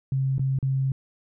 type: tone with dropouts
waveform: sine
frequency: 134 Hz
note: C3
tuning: 42 cents sharp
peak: -21 dBFS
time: 0.12-0.92 s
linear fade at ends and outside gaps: 2 ms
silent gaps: 0.382-0.394 / 0.588-0.627 s
effects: none